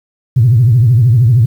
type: tone with vibrato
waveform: sine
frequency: 118.9 Hz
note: A#2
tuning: 35 cents sharp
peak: -4 dBFS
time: 0.36-1.46 s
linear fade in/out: 10 ms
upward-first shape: triangle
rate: 13 Hz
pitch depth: 230 cents each way
effects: tanh soft clip ceiling 0 dBFS + 7-bit